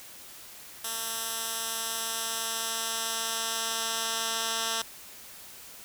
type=tone with band-pass filter sweep; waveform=10% pulse; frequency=226.1 Hz; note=A3; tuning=47 cents sharp; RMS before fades=-32 dBFS; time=0.84-4.82 s; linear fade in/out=5 ms; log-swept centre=11000 to 5800 Hz; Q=0.71; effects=white hiss -47 dBFS RMS until 5.84 s